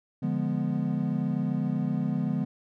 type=chord; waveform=triangle; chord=D diminished seventh; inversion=none; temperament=equal; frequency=146.83 / 174.61 / 207.7 / 246.9 Hz; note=D3 / F3 / Ab3 / Cb4; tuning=0 / 0 / 0 / 0 cents; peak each=-29 dBFS; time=0.22-2.45 s; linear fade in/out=10 ms; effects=none